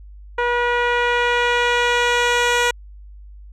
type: tone with low-pass filter sweep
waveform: 10% pulse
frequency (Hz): 482.7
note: B4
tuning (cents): -40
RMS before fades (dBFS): -18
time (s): 0.38-2.71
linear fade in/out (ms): 5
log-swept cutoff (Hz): 1600 to 8100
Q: 0.73
effects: added 50 Hz sine -37 dBFS peak until 3.52 s